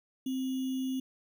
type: tone with sample-and-hold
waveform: sine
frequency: 261.6 Hz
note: C4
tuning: in tune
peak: -30 dBFS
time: 0.26-1 s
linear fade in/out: 5 ms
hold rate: 3150 Hz
effects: none